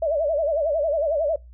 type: tone with vibrato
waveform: sine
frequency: 613 Hz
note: D#5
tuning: 26 cents flat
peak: -19 dBFS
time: 0.02-1.36 s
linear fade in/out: 5 ms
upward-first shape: sine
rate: 11 Hz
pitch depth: 150 cents each way
effects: noise-tail reverb RT60 0.2 s tail -23 dB re dry + added 60 Hz sine -42 dBFS peak until 1.53 s